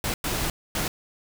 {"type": "noise bursts at uneven times", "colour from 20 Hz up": "pink", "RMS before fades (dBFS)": -27, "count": 3, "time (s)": [[0.04, 0.14], [0.24, 0.5], [0.75, 0.88]], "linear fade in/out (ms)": 2, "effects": []}